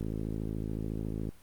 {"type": "click train", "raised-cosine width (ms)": 3, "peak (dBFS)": -22, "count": 70, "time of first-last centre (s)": [0.01, 1.29], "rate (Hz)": 53.9, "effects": ["pink hiss -60 dBFS RMS until 1.42 s", "Opus 32 kbps"]}